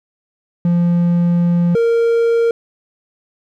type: tone pair in turn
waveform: triangle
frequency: 173.1 / 463.6 Hz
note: F3 / A#4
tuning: -15 / -10 cents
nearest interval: octave + perfect fourth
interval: 1705 cents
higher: second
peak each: -9 dBFS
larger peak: neither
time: 0.65-1.75 / 1.75-2.51 s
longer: first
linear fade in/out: 2 ms
effects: none